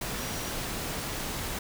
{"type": "tone in noise", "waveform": "sine", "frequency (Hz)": 5750, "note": "F8", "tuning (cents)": 50, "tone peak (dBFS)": -44, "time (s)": [0.18, 0.51], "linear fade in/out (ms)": 5, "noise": "pink", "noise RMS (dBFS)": -34, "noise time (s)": [0.01, 1.59], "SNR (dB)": -13, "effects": []}